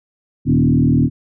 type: tone with frequency modulation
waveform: sine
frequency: 196 Hz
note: G3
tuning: in tune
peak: -10 dBFS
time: 0.45-1.1 s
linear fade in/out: 50 ms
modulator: 39.8 Hz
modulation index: 2.5
effects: none